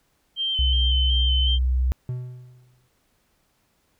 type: tone with vibrato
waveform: sine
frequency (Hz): 3105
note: G7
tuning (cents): -17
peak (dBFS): -22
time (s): 0.36-1.59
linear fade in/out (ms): 50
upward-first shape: square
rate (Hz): 2.7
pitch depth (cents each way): 24
type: tone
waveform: sine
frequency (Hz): 63.4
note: B1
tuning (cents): +46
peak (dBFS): -18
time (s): 0.59-1.92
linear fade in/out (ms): 0
type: tone with exponential decay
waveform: triangle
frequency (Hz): 125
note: B2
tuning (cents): +21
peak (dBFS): -22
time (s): 2.09-2.88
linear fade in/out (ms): 2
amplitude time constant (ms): 170
effects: pink hiss -67 dBFS RMS until 3.99 s